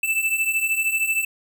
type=beating tone pair; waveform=square; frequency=2637 / 2650 Hz; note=E7 / E7; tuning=0 / +9 cents; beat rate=13 Hz; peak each=-26 / -22 dBFS; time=0.03-1.25 s; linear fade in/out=5 ms; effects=none